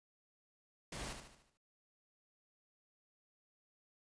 pink noise with echo, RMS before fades -45 dBFS, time 0.92-1.13 s, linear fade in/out 5 ms, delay 74 ms, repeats 6, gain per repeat -6 dB, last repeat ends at 1.574 s, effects resampled to 22050 Hz

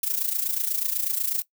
violet noise with amplitude modulation, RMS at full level -23 dBFS, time 0.03-1.42 s, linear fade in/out 2 ms, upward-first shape sine, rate 28.1 Hz, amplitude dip 75%, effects noise-tail reverb RT60 0.1 s tail -18 dB re dry

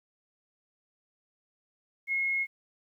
sine tone, 2164 Hz, C#7, 42 cents flat, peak -26 dBFS, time 2.07-2.47 s, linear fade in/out 50 ms, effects 11-bit

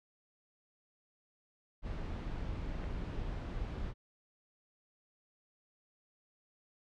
brown noise, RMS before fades -39 dBFS, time 1.82-3.94 s, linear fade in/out 50 ms
clicks, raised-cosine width 0.5 ms, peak -41 / -34 dBFS, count 2, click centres 2.835 / 2.841 s
effects low-pass 4000 Hz 12 dB/octave

